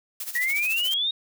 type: noise with tremolo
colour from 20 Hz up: blue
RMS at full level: -31 dBFS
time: 0.2-0.94 s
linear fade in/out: 2 ms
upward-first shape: sine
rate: 14 Hz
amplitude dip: 75%
type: exponential sweep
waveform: sine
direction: up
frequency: 1881 to 3773 Hz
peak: -22 dBFS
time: 0.35-1.11 s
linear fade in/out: 5 ms
effects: none